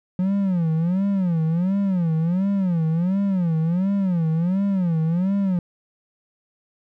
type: tone with vibrato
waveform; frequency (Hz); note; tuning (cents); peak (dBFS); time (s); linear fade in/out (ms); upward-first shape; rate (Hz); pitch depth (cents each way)
triangle; 178.5; F3; +38; -16; 0.19-5.59; 2; sine; 1.4; 200
effects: none